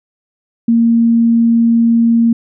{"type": "tone", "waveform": "sine", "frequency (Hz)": 231.4, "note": "A#3", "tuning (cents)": -13, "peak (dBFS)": -7, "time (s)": [0.68, 2.33], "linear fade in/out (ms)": 5, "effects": []}